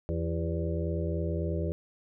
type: harmonic tone with a mistuned harmonic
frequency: 83.5 Hz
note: E2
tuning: 23 cents sharp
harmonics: 1 / 2 / 4 / 5 / 6 / 7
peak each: -31 / -34 / -37 / -38 / -39 / -39 dBFS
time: 0.09-1.72 s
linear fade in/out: 0 ms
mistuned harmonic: 5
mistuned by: -60 cents
effects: none